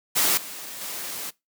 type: noise with level steps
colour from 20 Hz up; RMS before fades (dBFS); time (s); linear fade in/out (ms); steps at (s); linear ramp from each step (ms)
white; -21 / -37 / -33; 0.15-1.31; 20; 0.37 / 0.81; 5
effects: noise-tail reverb RT60 0.2 s tail -22 dB re dry + high-pass 150 Hz 12 dB/octave